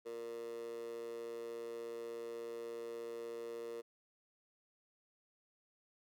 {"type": "tone with high-pass filter", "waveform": "15% pulse", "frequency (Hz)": 116.54, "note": "A#2", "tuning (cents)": 0, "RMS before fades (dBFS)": -45, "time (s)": [0.05, 3.82], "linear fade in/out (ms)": 20, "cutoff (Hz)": 440, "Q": 7.2, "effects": []}